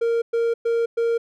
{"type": "tone bursts", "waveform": "triangle", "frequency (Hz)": 464.1, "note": "A#4", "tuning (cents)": -8, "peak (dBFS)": -16, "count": 4, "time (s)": [0.01, 1.18], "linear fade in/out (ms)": 10, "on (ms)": 210, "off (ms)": 110, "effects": []}